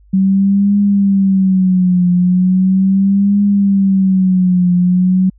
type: tone with vibrato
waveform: sine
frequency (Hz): 190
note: F#3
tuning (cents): +46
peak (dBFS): -8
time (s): 0.13-5.3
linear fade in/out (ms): 10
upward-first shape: triangle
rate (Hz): 0.38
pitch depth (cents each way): 120
effects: added 50 Hz sine -43 dBFS peak until 5.38 s

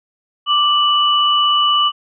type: tone pair together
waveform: sine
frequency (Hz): 1176.3 / 2960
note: D6 / F#7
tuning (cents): +2 / 0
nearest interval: octave + major third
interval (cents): 1598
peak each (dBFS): -14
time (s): 0.46-1.92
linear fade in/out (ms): 50
effects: none

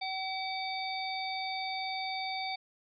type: harmonic tone with a mistuned harmonic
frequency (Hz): 763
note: G5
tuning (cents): -47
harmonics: 1 / 3 / 5 / 6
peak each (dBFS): -36 / -39 / -42 / -41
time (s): 0.01-2.56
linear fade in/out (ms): 10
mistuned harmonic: 5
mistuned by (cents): -80
effects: none

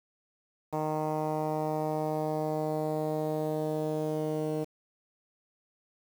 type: tone with low-pass filter sweep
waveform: 10% pulse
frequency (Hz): 154.5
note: D#3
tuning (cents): -12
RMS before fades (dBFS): -31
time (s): 0.72-4.65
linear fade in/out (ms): 20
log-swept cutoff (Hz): 930 to 490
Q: 1.7
effects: 8-bit

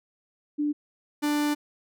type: tone pair in turn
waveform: sine / 45% pulse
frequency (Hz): 295.2 / 295.2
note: D4 / D4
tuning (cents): +9 / +9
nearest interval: unison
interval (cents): 0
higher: neither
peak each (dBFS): -23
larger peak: neither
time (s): 0.58-0.73 / 1.22-1.55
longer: second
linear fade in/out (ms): 20
effects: none

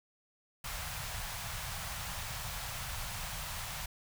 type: band-stop noise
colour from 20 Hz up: pink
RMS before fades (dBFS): -40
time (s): 0.64-3.86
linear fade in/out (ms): 5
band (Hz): 150 to 690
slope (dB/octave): 24
effects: none

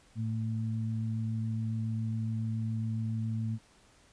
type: tone pair together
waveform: sine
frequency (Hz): 111.6 / 223.2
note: A2 / A3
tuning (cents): +25 / +25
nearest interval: octave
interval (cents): 1200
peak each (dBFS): -31 / -36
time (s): 0.15-3.59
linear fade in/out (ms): 50
effects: pink hiss -62 dBFS RMS until 4.12 s + resampled to 22050 Hz

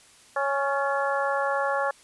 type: harmonic tone with a mistuned harmonic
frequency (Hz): 277.2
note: C#4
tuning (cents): 0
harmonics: 2 / 3 / 4 / 5 / 6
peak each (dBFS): -27 / -29 / -30 / -31 / -32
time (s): 0.36-1.91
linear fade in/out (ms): 5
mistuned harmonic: 6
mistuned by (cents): +48
effects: white hiss -54 dBFS RMS until 2.03 s + resampled to 24000 Hz

